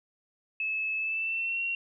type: tone with pitch glide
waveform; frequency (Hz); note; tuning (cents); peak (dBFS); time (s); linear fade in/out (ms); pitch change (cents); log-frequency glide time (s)
sine; 2600 to 2740; E7 to F7; -24 to -34; -28; 0.6-1.75; 2; +90; 0.96-1.63
effects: none